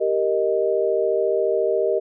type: chord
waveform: sine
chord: Eb major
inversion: first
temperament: equal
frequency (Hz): 392 / 466.2 / 622.3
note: G4 / Bb4 / Eb5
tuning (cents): 0 / 0 / 0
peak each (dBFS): -22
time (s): 0-2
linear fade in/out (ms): 20
effects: none